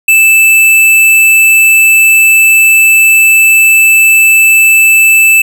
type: tone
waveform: square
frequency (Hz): 2637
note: E7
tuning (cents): 0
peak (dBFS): -3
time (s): 0.08-5.42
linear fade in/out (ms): 5
effects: none